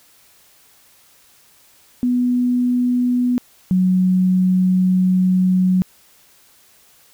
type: tone pair in turn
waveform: sine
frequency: 246.9 / 184.56 Hz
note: B3 / F#3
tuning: 0 / -4 cents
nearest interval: perfect fourth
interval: 504 cents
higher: first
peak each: -14 / -12 dBFS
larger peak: second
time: 2.03-3.38 / 3.71-5.82 s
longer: second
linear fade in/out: 0 ms
effects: white hiss -52 dBFS RMS until 7.13 s